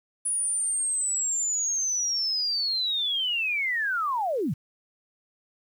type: linear sweep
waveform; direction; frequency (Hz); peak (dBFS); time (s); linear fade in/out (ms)
sine; down; 9830 to 108.3; -24; 0.25-4.54; 10
effects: 9-bit